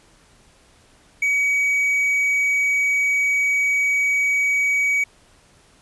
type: tone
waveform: triangle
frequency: 2265 Hz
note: C#7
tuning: 37 cents sharp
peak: -15 dBFS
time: 1.22-5.04 s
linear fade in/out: 5 ms
effects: pink hiss -54 dBFS RMS until 5.81 s + resampled to 24000 Hz